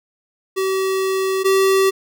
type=tone pair in turn; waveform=square; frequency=382.1 / 385.4 Hz; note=G4 / G4; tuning=-44 / -29 cents; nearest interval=unison; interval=15 cents; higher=second; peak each=-18 / -13 dBFS; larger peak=second; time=0.56-1.44 / 1.44-1.91 s; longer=first; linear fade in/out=20 ms; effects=none